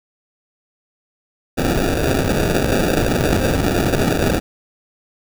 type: noise with sample-and-hold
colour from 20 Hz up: blue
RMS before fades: -17 dBFS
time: 1.57-4.4 s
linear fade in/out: 20 ms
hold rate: 1050 Hz
effects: none